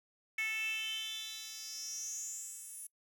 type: tone with high-pass filter sweep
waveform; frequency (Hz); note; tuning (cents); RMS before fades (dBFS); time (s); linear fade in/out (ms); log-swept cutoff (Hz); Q
10% pulse; 439.3; A4; -3; -41; 0.38-2.87; 5; 2200 to 10000; 7.5
effects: noise-tail reverb RT60 0.1 s tail -25 dB re dry